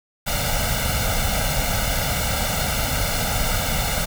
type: noise with comb filter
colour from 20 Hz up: pink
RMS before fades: -22 dBFS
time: 0.26-4.06 s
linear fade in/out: 20 ms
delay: 1.4 ms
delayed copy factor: +0.9
effects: none